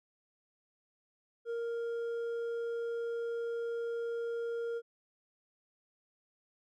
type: tone with hard clipping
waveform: sine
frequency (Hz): 466.2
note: A#4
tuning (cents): 0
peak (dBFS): -35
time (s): 1.45-4.82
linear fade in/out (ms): 50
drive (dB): 4
effects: none